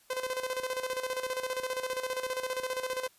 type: tone with tremolo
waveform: sawtooth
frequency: 513 Hz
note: C5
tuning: 34 cents flat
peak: -26 dBFS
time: 0.1-3.08 s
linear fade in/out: 5 ms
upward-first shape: square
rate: 15 Hz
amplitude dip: 65%
effects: white hiss -63 dBFS RMS until 3.18 s + resampled to 32000 Hz